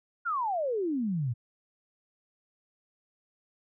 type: exponential sweep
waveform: sine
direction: down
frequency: 1458 to 111.3 Hz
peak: -27 dBFS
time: 0.25-1.34 s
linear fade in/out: 20 ms
effects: none